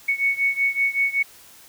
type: beating tone pair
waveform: sine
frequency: 2217 / 2222.3 Hz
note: C#7 / C#7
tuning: 0 / +4 cents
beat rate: 5.3 Hz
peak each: -21 / -23 dBFS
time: 0.08-1.23 s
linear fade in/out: 10 ms
effects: white hiss -48 dBFS RMS until 1.68 s